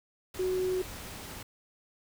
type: tone in noise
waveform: sine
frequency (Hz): 370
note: F#4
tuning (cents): 0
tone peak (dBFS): -27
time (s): 0.39-0.82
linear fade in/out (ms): 5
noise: pink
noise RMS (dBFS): -43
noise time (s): 0.34-1.43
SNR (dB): +13
effects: none